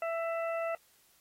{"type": "harmonic tone", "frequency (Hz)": 664, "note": "E5", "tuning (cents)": 12, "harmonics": [1, 2, 3, 4], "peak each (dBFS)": [-32, -39, -44, -45], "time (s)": [0.02, 0.75], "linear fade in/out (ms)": 2, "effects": ["white hiss -66 dBFS RMS until 1.2 s", "AAC 48 kbps"]}